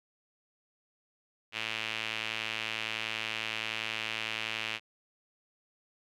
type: tone with band-pass filter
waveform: sawtooth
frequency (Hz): 110.7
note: A2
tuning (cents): +11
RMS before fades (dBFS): -36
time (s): 1.52-4.8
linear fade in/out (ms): 50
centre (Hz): 2700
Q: 3.1
effects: none